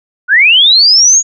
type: linear sweep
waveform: sine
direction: up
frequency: 1412 to 6810 Hz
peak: -3 dBFS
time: 0.28-1.23 s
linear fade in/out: 50 ms
effects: none